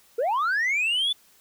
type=linear sweep; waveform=sine; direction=up; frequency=430.2 to 3520 Hz; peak=-19 dBFS; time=0.18-1.13 s; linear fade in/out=10 ms; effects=tanh soft clip ceiling -20 dBFS + white hiss -58 dBFS RMS until 1.4 s